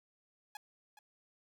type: tone with echo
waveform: sawtooth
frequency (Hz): 838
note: G#5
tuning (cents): +15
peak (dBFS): -40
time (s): 0.55-0.57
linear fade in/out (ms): 2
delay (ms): 420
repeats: 1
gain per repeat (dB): -12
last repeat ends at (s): 0.99
effects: none

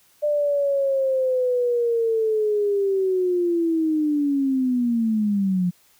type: linear sweep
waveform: sine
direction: down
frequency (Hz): 597 to 174.6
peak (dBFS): -18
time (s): 0.22-5.71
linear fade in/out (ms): 20
effects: white hiss -58 dBFS RMS until 5.99 s

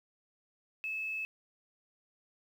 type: tone with quantisation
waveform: sine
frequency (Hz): 2600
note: E7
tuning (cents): -24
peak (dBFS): -34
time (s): 0.84-1.25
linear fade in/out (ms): 0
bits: 10
effects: none

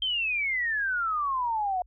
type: exponential sweep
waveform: sine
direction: down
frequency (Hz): 3182 to 711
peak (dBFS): -25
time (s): 0.02-1.82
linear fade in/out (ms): 2
effects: added 50 Hz sine -53 dBFS peak until 1.86 s

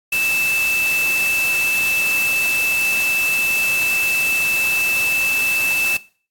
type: tone in noise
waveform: sine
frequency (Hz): 2637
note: E7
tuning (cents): 0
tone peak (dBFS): -17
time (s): 0.12-5.97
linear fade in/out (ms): 5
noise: white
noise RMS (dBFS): -26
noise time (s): 0.12-5.97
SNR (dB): +6
effects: noise-tail reverb RT60 0.4 s tail -18 dB re dry + AAC 64 kbps

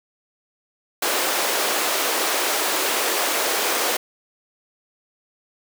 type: high-pass noise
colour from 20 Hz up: pink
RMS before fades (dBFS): -22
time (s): 1.02-3.97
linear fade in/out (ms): 5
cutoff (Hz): 370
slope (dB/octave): 24
effects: none

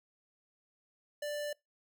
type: tone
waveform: square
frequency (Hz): 589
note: D5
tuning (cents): +5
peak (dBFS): -36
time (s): 1.22-1.53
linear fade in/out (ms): 5
effects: noise-tail reverb RT60 0.2 s tail -25 dB re dry

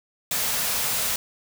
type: band-stop noise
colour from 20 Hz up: white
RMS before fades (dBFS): -25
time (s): 0.31-1.16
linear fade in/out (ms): 2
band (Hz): 280 to 420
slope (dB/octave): 96
effects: none

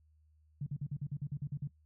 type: tone bursts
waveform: sine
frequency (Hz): 143.2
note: D3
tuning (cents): -43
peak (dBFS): -34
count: 11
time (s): 0.61-1.675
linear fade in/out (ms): 5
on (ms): 55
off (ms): 46
effects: noise-tail reverb RT60 0.1 s tail -18 dB re dry + added 77 Hz sine -64 dBFS peak until 1.85 s

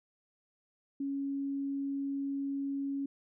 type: tone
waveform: sine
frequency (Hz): 277.2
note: C#4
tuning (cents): 0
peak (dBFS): -32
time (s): 1-3.06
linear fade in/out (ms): 5
effects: none

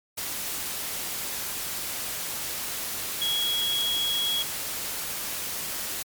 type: tone in noise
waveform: sine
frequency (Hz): 3322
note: G#7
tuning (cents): 0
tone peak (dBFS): -24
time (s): 3.21-4.43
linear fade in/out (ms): 10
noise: white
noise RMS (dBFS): -32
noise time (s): 0.17-6.03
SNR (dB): +5
effects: MP3 96 kbps

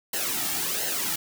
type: noise with flanger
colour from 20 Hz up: white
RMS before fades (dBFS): -28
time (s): 0.13-1.16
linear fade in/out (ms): 5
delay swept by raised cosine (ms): 0.84 to 2.04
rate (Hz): 1.4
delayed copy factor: -0.7
effects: none

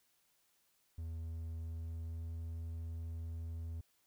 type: tone with pitch glide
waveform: triangle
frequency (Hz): 81.7 to 82.36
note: E2 to E2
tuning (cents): -15 to -1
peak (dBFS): -38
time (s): 0.98-3.81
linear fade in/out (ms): 5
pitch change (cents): +14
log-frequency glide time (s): 1.73-2.3
effects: white hiss -75 dBFS RMS until 4.06 s

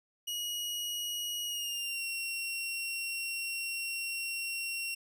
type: tone with pitch glide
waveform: sawtooth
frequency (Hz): 2900 to 2737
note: F#7 to F7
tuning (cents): -35 to -36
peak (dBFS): -31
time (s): 0.27-4.95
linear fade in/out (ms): 10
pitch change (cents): -101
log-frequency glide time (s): 1.45-2.04
effects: none

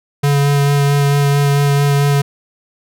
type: tone with vibrato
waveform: square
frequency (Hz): 142.2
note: C#3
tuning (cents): +45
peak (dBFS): -11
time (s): 0.23-2.22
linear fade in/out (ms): 10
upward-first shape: sine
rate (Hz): 4.5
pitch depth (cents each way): 12
effects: none

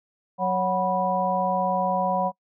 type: harmonic tone with a mistuned harmonic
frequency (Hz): 184.9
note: F#3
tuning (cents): -1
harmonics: 1 / 3 / 4 / 5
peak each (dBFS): -29 / -27 / -25 / -26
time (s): 0.38-2.32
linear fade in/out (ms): 50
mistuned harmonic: 5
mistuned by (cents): +100
effects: noise-tail reverb RT60 0.1 s tail -25 dB re dry

